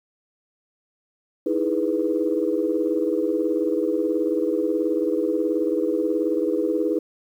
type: chord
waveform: sine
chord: E major seventh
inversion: third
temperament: equal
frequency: 311.1 / 329.6 / 415.3 / 493.9 Hz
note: D#4 / E4 / G#4 / B4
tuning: 0 / 0 / 0 / 0 cents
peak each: -25 dBFS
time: 1.46-6.99 s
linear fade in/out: 5 ms
effects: tanh soft clip ceiling -9 dBFS + 9-bit